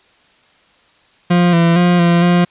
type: tone with pitch steps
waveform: 40% pulse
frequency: 175.6 / 168.6 / 176.4 / 171.8 / 175.7 Hz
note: F3 / E3 / F3 / F3 / F3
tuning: +10 / +39 / +18 / -28 / +11 cents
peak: -8 dBFS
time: 1.3-2.45 s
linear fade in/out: 10 ms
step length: 230 ms
effects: white hiss -52 dBFS RMS until 2.5 s + resampled to 8000 Hz